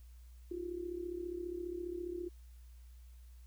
sine tone with amplitude modulation, 350.6 Hz, F4, 7 cents sharp, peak -35 dBFS, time 0.51-2.29 s, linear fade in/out 5 ms, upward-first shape sine, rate 34.8 Hz, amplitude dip 75%, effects added 60 Hz sine -52 dBFS peak until 3.46 s + white hiss -71 dBFS RMS until 3.46 s

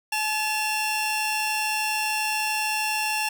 sawtooth tone pair together, 859 / 2727 Hz, A5 / F7, -42 / -42 cents, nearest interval octave + minor sixth, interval 2000 cents, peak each -23 dBFS, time 0.12-3.29 s, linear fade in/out 5 ms, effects 9-bit

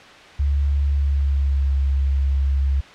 sine tone with pitch glide, 70.7 to 68.45 Hz, C#2 to C#2, +35 to -21 cents, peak -16 dBFS, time 0.39-2.81 s, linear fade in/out 10 ms, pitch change -56 cents, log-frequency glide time 0.91-1.72 s, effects white hiss -42 dBFS RMS until 2.94 s + low-pass 3000 Hz 12 dB/octave

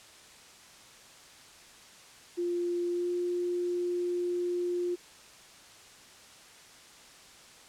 sine tone with pitch glide, 349.3 to 353.2 Hz, F4 to F4, 0 to +20 cents, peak -28 dBFS, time 2.37-4.96 s, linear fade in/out 20 ms, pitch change +20 cents, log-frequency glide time 2.9-3.09 s, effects white hiss -53 dBFS RMS until 7.68 s + low-pass 8000 Hz 12 dB/octave

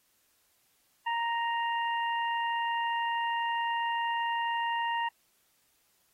harmonic tone, 932.3 Hz, A#5, in tune, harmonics 1 / 2 / 3, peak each -29 / -35 / -39 dBFS, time 1.06-5.09 s, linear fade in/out 10 ms, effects white hiss -70 dBFS RMS until 6.13 s + AAC 48 kbps

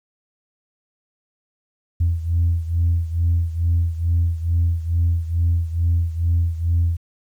sine beating tone pair, 84 / 86.3 Hz, E2 / F2, +33 / -20 cents, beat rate 2.3 Hz, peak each -17 / -21 dBFS, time 2-6.97 s, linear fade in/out 10 ms, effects tanh soft clip ceiling -11 dBFS + 9-bit

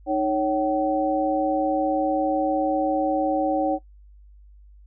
sine tone cluster, 309.5 / 555 / 762 Hz, D#4 / C#5 / G5, -9 / +2 / -49 cents, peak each -24 dBFS, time 0.06-3.79 s, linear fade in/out 50 ms, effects noise-tail reverb RT60 0.1 s tail -19 dB re dry + added 50 Hz sine -46 dBFS peak until 4.86 s

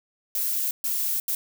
violet noise bursts at uneven times, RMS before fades -26 dBFS, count 3, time 0.35-0.71 / 0.84-1.2 / 1.28-1.35 s, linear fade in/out 2 ms, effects none

